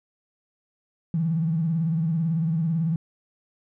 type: tone with vibrato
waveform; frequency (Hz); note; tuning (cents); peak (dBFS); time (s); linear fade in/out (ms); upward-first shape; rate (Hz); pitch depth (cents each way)
triangle; 162.9; E3; -20; -17; 1.14-2.96; 2; sine; 18; 100
effects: tanh soft clip ceiling -19 dBFS